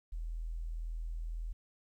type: tone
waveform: sine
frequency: 40.96 Hz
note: E1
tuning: 10 cents flat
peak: -36 dBFS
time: 0.12-1.53 s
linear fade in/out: 10 ms
effects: 12-bit